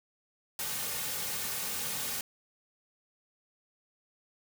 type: noise with comb filter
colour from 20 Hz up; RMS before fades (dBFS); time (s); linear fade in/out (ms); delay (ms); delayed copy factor
white; -35; 0.59-2.21; 2; 3; -0.6
effects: none